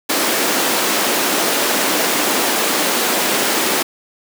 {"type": "high-pass noise", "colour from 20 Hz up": "pink", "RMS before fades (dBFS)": -17, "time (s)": [0.09, 3.83], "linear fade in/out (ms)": 10, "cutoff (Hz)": 250, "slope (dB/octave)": 24, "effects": []}